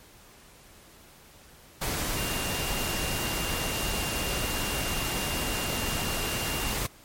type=tone in noise; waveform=sine; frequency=2794 Hz; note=F7; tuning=in tune; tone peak=-36 dBFS; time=2.16-6.74 s; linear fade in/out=10 ms; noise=pink; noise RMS=-30 dBFS; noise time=1.81-6.87 s; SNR=-9 dB; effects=pink hiss -53 dBFS RMS until 7.04 s + MP3 64 kbps